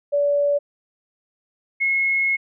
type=tone pair in turn; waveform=sine; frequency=575 / 2171 Hz; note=D5 / C#7; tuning=-37 / -37 cents; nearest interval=octave + major seventh; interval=2300 cents; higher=second; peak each=-16 / -17 dBFS; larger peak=first; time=0.12-0.59 / 1.8-2.37 s; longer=second; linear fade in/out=20 ms; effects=none